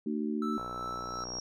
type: harmonic tone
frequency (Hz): 75.1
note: D2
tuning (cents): +39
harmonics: 3 / 4 / 5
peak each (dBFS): -32 / -35 / -38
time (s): 0.06-0.58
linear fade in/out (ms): 5
type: tone with tremolo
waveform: triangle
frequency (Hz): 1318.5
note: E6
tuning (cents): 0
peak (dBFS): -33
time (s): 0.42-1.24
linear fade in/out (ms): 2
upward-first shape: sine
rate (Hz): 2.7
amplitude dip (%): 30
type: tone with exponential growth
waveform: sine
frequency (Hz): 5600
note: F8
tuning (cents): +4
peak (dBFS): -34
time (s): 0.52-1.4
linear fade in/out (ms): 2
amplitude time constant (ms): 190
type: click train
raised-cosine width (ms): 1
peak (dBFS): -27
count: 50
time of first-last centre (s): 0.58-1.386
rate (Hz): 60.8
effects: none